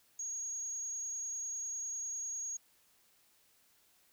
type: tone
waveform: sine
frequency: 6610 Hz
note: G#8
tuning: 9 cents flat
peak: -37 dBFS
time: 0.19-2.57 s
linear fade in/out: 5 ms
effects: white hiss -69 dBFS RMS until 4.12 s